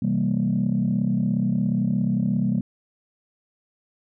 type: chord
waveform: sine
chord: C dominant seventh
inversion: none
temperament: equal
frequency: 130.81 / 164.81 / 196 / 233.1 Hz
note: C3 / E3 / G3 / Bb3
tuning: 0 / 0 / 0 / 0 cents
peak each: -26 / -27 / -22 / -24 dBFS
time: 0.02-2.61 s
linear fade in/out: 5 ms
effects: tanh soft clip ceiling -13 dBFS